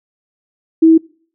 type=tone; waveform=sine; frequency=323.9 Hz; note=E4; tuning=30 cents flat; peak=-4 dBFS; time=0.82-0.98 s; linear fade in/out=10 ms; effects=noise-tail reverb RT60 0.5 s tail -25 dB re dry